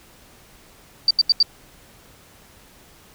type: tone bursts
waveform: sine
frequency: 4645 Hz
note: D8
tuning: 20 cents flat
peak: -11 dBFS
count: 4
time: 1.08-1.428 s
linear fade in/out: 2 ms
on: 27 ms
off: 80 ms
effects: pink hiss -50 dBFS RMS until 3.14 s